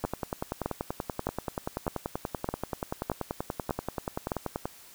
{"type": "two click trains", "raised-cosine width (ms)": 1, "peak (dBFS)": [-14, -16], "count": [8, 49], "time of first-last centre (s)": [[0.05, 4.318], [0.04, 4.655]], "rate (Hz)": [1.64, 10.4], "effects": ["white hiss -52 dBFS RMS until 4.94 s"]}